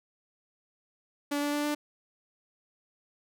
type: tone with pitch steps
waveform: sawtooth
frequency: 288.3 / 290.8 / 293.3 / 295.9 Hz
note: D4 / D4 / D4 / D4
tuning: -32 / -17 / -2 / +13 cents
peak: -24 dBFS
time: 1.31-1.75 s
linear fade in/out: 10 ms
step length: 110 ms
effects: none